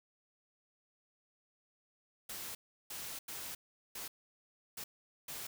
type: noise bursts at uneven times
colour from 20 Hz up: white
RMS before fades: -44 dBFS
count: 6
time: 2.29-2.55 / 2.9-3.19 / 3.28-3.55 / 3.95-4.08 / 4.77-4.84 / 5.28-5.47 s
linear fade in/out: 5 ms
effects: none